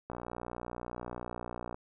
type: click train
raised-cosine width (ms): 1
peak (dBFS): -25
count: 100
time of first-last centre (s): 0.1-1.745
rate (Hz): 60.2
effects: none